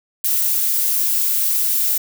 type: noise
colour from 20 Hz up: violet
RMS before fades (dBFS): -18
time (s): 0.24-1.98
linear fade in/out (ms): 5
effects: none